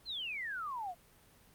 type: exponential sweep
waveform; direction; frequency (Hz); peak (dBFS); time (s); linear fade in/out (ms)
sine; down; 4307 to 669; -37; 0.05-0.95; 50
effects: pink hiss -63 dBFS RMS until 1.54 s + Opus 32 kbps